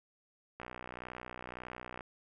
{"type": "click train", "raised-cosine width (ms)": 0.5, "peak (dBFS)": -28, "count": 88, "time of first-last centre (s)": [0.6, 2.008], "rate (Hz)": 61.8, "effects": []}